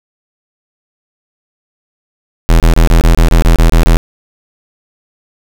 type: tone bursts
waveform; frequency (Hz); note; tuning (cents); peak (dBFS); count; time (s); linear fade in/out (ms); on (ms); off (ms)
square; 41.29; E1; +4; -4; 11; 2.49-3.97; 0; 110; 27
effects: none